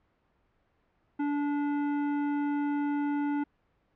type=tone with hard clipping; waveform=sine; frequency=289.5 Hz; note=D4; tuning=25 cents flat; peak=-29 dBFS; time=1.19-3.44 s; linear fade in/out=10 ms; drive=14 dB; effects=pink hiss -71 dBFS RMS until 3.95 s + low-pass 2000 Hz 12 dB/octave